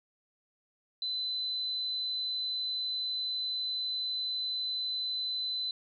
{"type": "tone", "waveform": "sine", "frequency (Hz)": 4024, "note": "B7", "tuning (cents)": 32, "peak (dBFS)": -31, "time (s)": [1.02, 5.71], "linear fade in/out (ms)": 2, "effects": []}